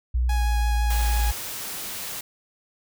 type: tone with pitch glide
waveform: sine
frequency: 61 to 57.24 Hz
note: B1 to A#1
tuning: -21 to -31 cents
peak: -19 dBFS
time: 0.14-1.32 s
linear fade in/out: 10 ms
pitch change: -110 cents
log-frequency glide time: 0.26-0.49 s
type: tone with vibrato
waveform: sawtooth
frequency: 830.6 Hz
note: G#5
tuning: in tune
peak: -26 dBFS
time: 0.29-1.31 s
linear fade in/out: 5 ms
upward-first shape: triangle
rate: 6 Hz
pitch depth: 11 cents each way
type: noise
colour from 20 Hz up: white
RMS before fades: -33 dBFS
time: 0.9-2.21 s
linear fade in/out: 5 ms
effects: none